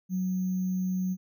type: tone with sample-and-hold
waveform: sine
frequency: 185 Hz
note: F#3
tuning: in tune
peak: -26 dBFS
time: 0.09-1.17 s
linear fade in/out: 50 ms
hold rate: 6300 Hz
effects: none